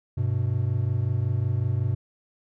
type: tone pair together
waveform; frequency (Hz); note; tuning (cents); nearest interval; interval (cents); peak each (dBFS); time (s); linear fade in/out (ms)
triangle; 99.2 / 124.65; G2 / B2; +21 / +16; major third; 395; -23; 0.17-1.95; 10
effects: none